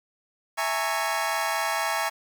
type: chord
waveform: 25% pulse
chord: A# half-diminished seventh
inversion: second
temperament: equal with one note detuned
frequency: 659.3 / 830.6 / 914.7 / 1108.7 Hz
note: E5 / G#5 / A#5 / C#6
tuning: 0 / 0 / -33 / 0 cents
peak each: -27 / -26 / -27 / -27 dBFS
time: 0.57-2.1 s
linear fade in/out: 20 ms
effects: 8-bit